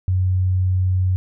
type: tone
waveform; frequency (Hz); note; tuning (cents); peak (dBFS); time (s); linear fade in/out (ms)
sine; 92.5; F#2; 0; -15; 0.08-1.16; 0
effects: none